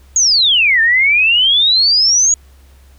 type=exponential two-way sweep; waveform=sine; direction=down then up; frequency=6810 to 1771 to 6810 Hz; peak=-8 dBFS; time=0.16-2.34 s; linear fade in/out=2 ms; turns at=0.81 s; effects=added 67 Hz sine -41 dBFS peak until 2.98 s + pink hiss -52 dBFS RMS until 2.98 s